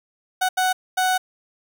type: tone bursts at uneven times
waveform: 30% pulse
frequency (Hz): 743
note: F#5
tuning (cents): +7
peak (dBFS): -15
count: 3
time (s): 0.41-0.49 / 0.57-0.73 / 0.97-1.18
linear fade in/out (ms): 10
effects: 9-bit